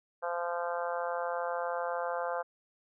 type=harmonic tone; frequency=172.7 Hz; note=F3; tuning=19 cents flat; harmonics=3 / 4 / 5 / 6 / 7 / 8 / 9; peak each=-35 / -37 / -39 / -41 / -42 / -43 / -44 dBFS; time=0.22-2.43 s; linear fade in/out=20 ms; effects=none